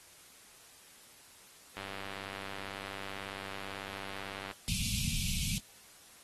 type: click train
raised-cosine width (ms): 0.3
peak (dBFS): -26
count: 270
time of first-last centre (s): 1.77-4.512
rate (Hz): 98.1
type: band-stop noise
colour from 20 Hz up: pink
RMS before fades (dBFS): -34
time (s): 4.68-5.58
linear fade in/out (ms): 0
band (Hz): 230 to 2300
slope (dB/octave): 96
effects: white hiss -57 dBFS RMS until 6.23 s + AAC 32 kbps